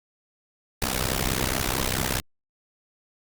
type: noise with amplitude modulation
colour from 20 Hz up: pink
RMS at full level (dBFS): -22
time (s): 0.82-2.2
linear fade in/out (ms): 0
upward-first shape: sine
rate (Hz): 64.6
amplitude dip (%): 95
effects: Opus 48 kbps